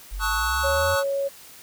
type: exponential sweep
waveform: sine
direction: up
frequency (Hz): 43.65 to 91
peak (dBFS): -28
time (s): 0.11-0.96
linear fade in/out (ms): 20
type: chord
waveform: square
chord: D# half-diminished seventh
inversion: second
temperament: equal with one note detuned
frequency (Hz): 880 / 1108.7 / 1275.8 / 1480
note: A5 / C#6 / D#6 / F#6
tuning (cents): 0 / 0 / +43 / 0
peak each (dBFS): -31 / -30 / -29 / -27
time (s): 0.19-1.04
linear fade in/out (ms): 50
type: tone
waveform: sine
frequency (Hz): 554.4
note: C#5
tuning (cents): 0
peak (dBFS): -22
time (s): 0.63-1.29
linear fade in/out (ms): 20
effects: white hiss -46 dBFS RMS until 1.62 s